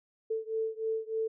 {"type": "beating tone pair", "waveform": "sine", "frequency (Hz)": [442.4, 445.7], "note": ["A4", "A4"], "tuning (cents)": [9, 22], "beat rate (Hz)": 3.3, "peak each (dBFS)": [-33, -34], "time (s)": [0.3, 1.28], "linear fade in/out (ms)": 10, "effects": []}